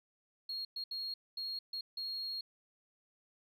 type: tone bursts at uneven times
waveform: sine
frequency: 4278 Hz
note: C8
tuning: 38 cents sharp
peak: -36 dBFS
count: 6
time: 0.49-0.65 / 0.76-0.84 / 0.91-1.14 / 1.37-1.59 / 1.73-1.81 / 1.97-2.41 s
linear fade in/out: 5 ms
effects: tanh soft clip ceiling -34 dBFS